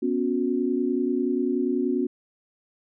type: chord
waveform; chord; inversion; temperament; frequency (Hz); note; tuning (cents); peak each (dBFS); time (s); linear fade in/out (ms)
sine; B suspended second; none; equal with one note detuned; 246.9 / 277.2 / 363.8; B3 / C#4 / F#4; 0 / 0 / -29; -26; 0.02-2.07; 10
effects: none